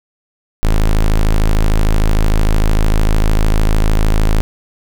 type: tone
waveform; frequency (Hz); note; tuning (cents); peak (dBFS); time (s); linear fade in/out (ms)
square; 26.63; G#0; +44; -9; 0.63-4.41; 0
effects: none